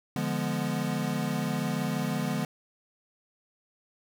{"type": "chord", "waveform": "square", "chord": "D diminished seventh", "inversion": "none", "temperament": "equal with one note detuned", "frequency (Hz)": [146.83, 172.81, 207.7, 246.9], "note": ["D3", "F3", "Ab3", "Cb4"], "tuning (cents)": [0, -18, 0, 0], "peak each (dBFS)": -34, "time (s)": [0.16, 2.45], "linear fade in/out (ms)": 2, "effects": []}